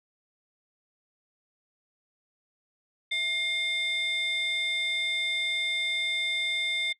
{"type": "tone pair together", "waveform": "sine", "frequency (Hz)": [2122, 3579], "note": ["C7", "A7"], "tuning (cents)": [24, 29], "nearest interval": "major sixth", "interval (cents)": 905, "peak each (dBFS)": [-27, -27], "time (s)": [3.11, 6.93], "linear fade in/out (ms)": 10, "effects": ["noise-tail reverb RT60 0.1 s tail -20 dB re dry", "tanh soft clip ceiling -23 dBFS"]}